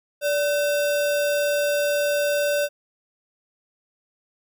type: tone with sample-and-hold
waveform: sine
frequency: 581 Hz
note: D5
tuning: 19 cents flat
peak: -19 dBFS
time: 0.21-2.69 s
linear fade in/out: 50 ms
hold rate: 2100 Hz
effects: none